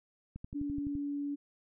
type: click train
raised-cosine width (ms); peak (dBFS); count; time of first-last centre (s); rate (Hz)
5; -30; 8; 0.36-0.953; 11.8
type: tone with pitch glide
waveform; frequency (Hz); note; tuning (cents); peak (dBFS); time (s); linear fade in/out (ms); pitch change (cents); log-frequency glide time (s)
sine; 287.9 to 286.2; D4 to D4; -34 to -45; -33; 0.54-1.36; 20; -11; 0.65-0.71
effects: none